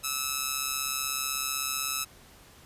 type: tone with amplitude modulation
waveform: 5% pulse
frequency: 1300 Hz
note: E6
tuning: 24 cents flat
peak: -14 dBFS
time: 0.03-2.05 s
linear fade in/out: 20 ms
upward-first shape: sine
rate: 136 Hz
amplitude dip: 60%
effects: pink hiss -54 dBFS RMS until 2.65 s + resampled to 32000 Hz